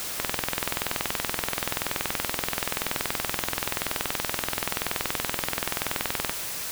click train, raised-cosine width 0.3 ms, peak -8 dBFS, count 129, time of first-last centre 0.2-6.295 s, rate 21 Hz, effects white hiss -33 dBFS RMS until 6.71 s

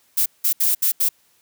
violet noise bursts at uneven times, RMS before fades -18 dBFS, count 5, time 0.17-0.26 / 0.44-0.53 / 0.6-0.75 / 0.82-0.92 / 1-1.09 s, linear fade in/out 10 ms, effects white hiss -60 dBFS RMS until 1.41 s + high-pass 60 Hz 12 dB/octave

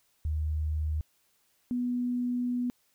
sine tone pair in turn, 77 / 245.6 Hz, D#2 / B3, -17 / -9 cents, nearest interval octave + minor sixth, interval 2008 cents, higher second, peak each -27 dBFS, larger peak neither, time 0.25-1.01 / 1.71-2.7 s, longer second, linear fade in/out 0 ms, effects white hiss -70 dBFS RMS until 2.94 s

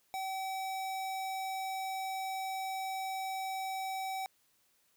square tone, 765 Hz, G5, 42 cents flat, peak -36 dBFS, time 0.14-4.26 s, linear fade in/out 0 ms, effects white hiss -72 dBFS RMS until 4.96 s

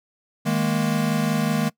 square chord, D# suspended fourth, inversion none, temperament equal with one note detuned, 157.1 / 207.7 / 233.1 Hz, D#3 / G#3 / A#3, +17 / 0 / 0 cents, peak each -25 dBFS, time 0.45-1.7 s, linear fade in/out 20 ms, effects noise-tail reverb RT60 0.1 s tail -22 dB re dry

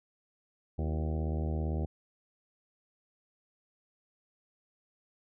harmonic tone with a mistuned harmonic, 77.78 Hz, D#2, in tune, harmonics 1 / 2 / 3 / 4 / 5 / 6 / 7 / 8 / 9 / 10, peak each -31 / -37 / -41 / -43 / -45 / -47 / -48 / -49 / -50 / -51 dBFS, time 0.78-1.86 s, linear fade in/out 10 ms, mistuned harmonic 4, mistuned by +81 cents, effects none

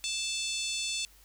harmonic tone with a mistuned harmonic, 880 Hz, A5, in tune, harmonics 3 / 4 / 5 / 6 / 7 / 8 / 9 / 10, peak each -37 / -36 / -38 / -43 / -40 / -42 / -42 / -44 dBFS, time 0.04-1.05 s, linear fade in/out 0 ms, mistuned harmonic 8, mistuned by +15 cents, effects added 50 Hz sine -59 dBFS peak until 1.24 s + white hiss -60 dBFS RMS until 1.24 s

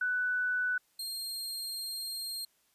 sine / sawtooth tone pair in turn, 1490 / 4207 Hz, F#6 / C8, +12 / +9 cents, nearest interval octave + tritone, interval 1797 cents, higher second, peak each -28 / -33 dBFS, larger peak first, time 0.01-0.78 / 0.99-2.45 s, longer second, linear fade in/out 5 ms, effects white hiss -71 dBFS RMS until 2.74 s + resampled to 32000 Hz

